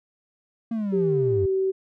triangle linear sweep, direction down, 232.7 to 87.31 Hz, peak -22 dBFS, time 0.71-1.46 s, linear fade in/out 5 ms
sine tone with pitch glide, 392 to 382.2 Hz, G4 to G4, 0 to -44 cents, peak -20 dBFS, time 0.92-1.72 s, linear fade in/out 20 ms, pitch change -44 cents, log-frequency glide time 1.39-1.5 s
effects none

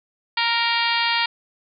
harmonic tone with a mistuned harmonic, 466.2 Hz, A#4, in tune, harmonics 2 / 3 / 4 / 5 / 6 / 7 / 8 / 9 / 10, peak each -24 / -29 / -26 / -26 / -27 / -28 / -30 / -29 / -30 dBFS, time 0.37-1.26 s, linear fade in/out 5 ms, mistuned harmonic 8, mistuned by -15 cents, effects none

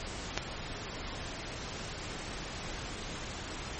click, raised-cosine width 0.2 ms, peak -11 dBFS, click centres 0.376 s, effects pink hiss -40 dBFS RMS until 3.79 s + MP3 32 kbps

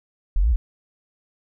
sine linear two-way sweep, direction up then down, 34.65 to 65.41 to 34.65 Hz, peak -15 dBFS, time 0.36-0.56 s, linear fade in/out 0 ms, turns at 0.51 s, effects none

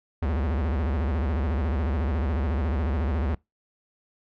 square tone with vibrato, 74 Hz, D2, 14 cents sharp, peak -24 dBFS, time 0.22-3.35 s, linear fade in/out 5 ms, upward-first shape sine, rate 14 Hz, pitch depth 250 cents each way, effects noise-tail reverb RT60 0.2 s tail -25 dB re dry + low-pass 2000 Hz 12 dB/octave

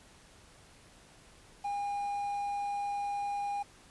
triangle tone with quantisation, 811 Hz, G#5, 41 cents flat, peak -30 dBFS, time 1.64-3.63 s, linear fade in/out 10 ms, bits 9, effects pink hiss -58 dBFS RMS until 3.9 s + resampled to 24000 Hz

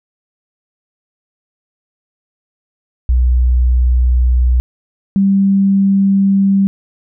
sine tone pair in turn, 61.8 / 195.98 Hz, B1 / G3, +2 / 0 cents, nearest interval octave + minor sixth, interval 1998 cents, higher second, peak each -8 dBFS, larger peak neither, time 3.09-4.6 / 5.16-6.67 s, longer neither, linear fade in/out 0 ms, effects none

